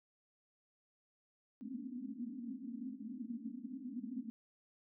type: band-pass noise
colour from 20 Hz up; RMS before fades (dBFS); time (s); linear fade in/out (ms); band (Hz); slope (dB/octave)
white; -45; 1.61-4.3; 0; 220 to 270; 96
effects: none

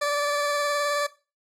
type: tone with vibrato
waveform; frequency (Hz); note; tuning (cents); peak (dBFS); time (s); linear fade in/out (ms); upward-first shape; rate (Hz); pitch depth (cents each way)
20% pulse; 581; D5; -19; -18; 0.01-1.07; 10; square; 19; 13
effects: noise-tail reverb RT60 0.3 s tail -17 dB re dry + low-pass 11000 Hz 12 dB/octave

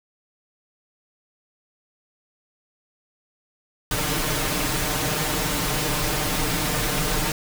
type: noise with comb filter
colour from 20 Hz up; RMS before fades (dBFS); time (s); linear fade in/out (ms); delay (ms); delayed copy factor
pink; -24; 3.91-7.32; 2; 6.6; +1
effects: none

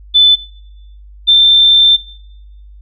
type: tone pair in turn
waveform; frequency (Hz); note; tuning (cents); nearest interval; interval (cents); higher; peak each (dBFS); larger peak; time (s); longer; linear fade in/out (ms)
sine; 3510 / 3565; A7 / A7; -5 / +22; unison; 27; second; -4; neither; 0.14-0.36 / 1.27-1.97; second; 20
effects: noise-tail reverb RT60 0.9 s tail -21 dB re dry + added 50 Hz sine -34 dBFS peak until 2.81 s

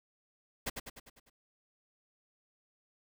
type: noise with echo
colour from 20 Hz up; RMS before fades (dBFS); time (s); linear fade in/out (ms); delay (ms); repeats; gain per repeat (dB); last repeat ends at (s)
pink; -35; 0.66-0.7; 10; 100; 6; -5; 1.3
effects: none

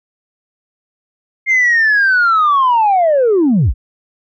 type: linear sweep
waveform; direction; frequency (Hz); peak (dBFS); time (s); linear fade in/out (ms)
sine; down; 2126 to 32.7; -7; 1.46-3.74; 50
effects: tanh soft clip ceiling -6 dBFS

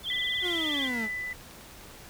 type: tone with vibrato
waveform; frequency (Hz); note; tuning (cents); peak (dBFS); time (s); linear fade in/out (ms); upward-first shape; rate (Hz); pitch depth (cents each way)
sine; 3322; G#7; 0; -29; 0.03-0.9; 50; sine; 19; 99
type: tone with tremolo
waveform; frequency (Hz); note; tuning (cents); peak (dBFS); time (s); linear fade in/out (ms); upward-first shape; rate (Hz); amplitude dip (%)
sine; 1993; B6; +15; -30; 0.1-1.33; 2; sine; 1.4; 25
type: linear sweep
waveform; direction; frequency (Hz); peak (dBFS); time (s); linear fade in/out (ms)
40% pulse; down; 370 to 207.7; -31; 0.41-1.09; 50
type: click train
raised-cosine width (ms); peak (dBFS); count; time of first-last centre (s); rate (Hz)
0.2; -33; 8; 1.21-1.911; 9.99
effects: pink hiss -48 dBFS RMS until 2.09 s

